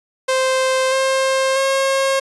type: tone with pitch steps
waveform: sawtooth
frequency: 522 / 530.8 / 539.8 Hz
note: C5 / C5 / C#5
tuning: -4 / +25 / -46 cents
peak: -11 dBFS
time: 0.28-2.2 s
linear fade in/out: 10 ms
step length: 640 ms
effects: resampled to 24000 Hz